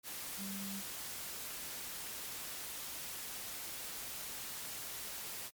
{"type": "tone in noise", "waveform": "sine", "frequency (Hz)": 196.4, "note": "G3", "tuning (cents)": 4, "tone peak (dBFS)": -42, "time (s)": [0.37, 0.83], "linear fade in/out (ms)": 50, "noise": "white", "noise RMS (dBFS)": -44, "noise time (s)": [0.03, 5.51], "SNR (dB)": -1, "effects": ["MP3 96 kbps"]}